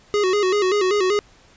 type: tone with vibrato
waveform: square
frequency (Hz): 392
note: G4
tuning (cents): 0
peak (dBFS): -17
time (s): 0.14-1.19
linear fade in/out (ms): 0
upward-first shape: square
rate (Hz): 5.2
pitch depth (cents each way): 95
effects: pink hiss -52 dBFS RMS until 1.56 s + resampled to 16000 Hz